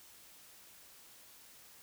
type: silence
effects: white hiss -58 dBFS RMS until 1.82 s